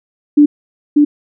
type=tone with echo; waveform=sine; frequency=293.7 Hz; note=D4; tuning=in tune; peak=-3 dBFS; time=0.37-0.46 s; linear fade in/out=10 ms; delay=590 ms; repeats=1; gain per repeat=-2 dB; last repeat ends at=1.05 s; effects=none